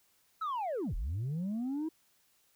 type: linear two-way sweep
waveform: sine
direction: down then up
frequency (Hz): 1336 to 32.7 to 326.7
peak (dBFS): -30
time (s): 0.41-1.89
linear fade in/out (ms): 10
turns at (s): 0.95
effects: tanh soft clip ceiling -31 dBFS + white hiss -70 dBFS RMS until 2.55 s